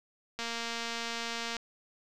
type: click train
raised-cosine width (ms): 0.2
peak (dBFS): -19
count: 274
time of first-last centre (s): 0.39-1.567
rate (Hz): 232
effects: none